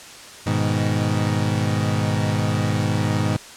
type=chord; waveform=30% pulse; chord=G# minor; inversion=none; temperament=equal; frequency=103.83 / 123.47 / 155.56 Hz; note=G#2 / B2 / D#3; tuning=0 / 0 / 0 cents; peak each=-19 / -22 / -22 dBFS; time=0.46-3.37 s; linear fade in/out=10 ms; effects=white hiss -40 dBFS RMS until 3.56 s + low-pass 8000 Hz 12 dB/octave